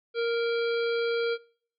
harmonic tone with a mistuned harmonic, 466.2 Hz, A#4, in tune, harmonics 1 / 3 / 5 / 7 / 9 / 10, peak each -25 / -35 / -39 / -42 / -44 / -45 dBFS, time 0.14-1.38 s, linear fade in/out 50 ms, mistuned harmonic 9, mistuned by -51 cents, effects noise-tail reverb RT60 0.5 s tail -22 dB re dry

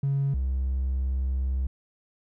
triangle tone pair in turn, 138.59 / 65.53 Hz, C#3 / C2, 0 / +3 cents, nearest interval octave + minor second, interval 1297 cents, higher first, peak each -19 / -21 dBFS, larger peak first, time 0.03-0.34 / 0.34-1.67 s, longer second, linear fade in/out 5 ms, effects tanh soft clip ceiling -19 dBFS

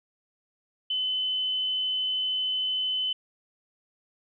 sine tone, 3031 Hz, F#7, 41 cents sharp, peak -25 dBFS, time 0.9-3.13 s, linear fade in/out 5 ms, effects none

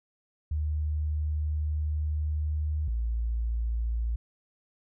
sine tone pair in turn, 76 / 57.27 Hz, D#2 / A#1, -40 / -30 cents, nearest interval perfect fourth, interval 490 cents, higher first, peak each -26 dBFS, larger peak neither, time 0.51-2.88 / 2.88-4.16 s, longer first, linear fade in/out 5 ms, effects none

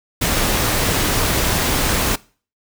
pink noise, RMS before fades -18 dBFS, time 0.21-2.16 s, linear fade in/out 10 ms, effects noise-tail reverb RT60 0.4 s tail -22 dB re dry

